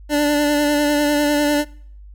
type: tone with vibrato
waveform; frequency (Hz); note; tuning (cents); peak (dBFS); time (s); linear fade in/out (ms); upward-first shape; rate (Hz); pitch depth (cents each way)
25% pulse; 293.7; D4; 0; -11; 0.09-1.65; 50; sine; 10; 23
effects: noise-tail reverb RT60 0.6 s tail -25 dB re dry + added 50 Hz sine -37 dBFS peak until 2.14 s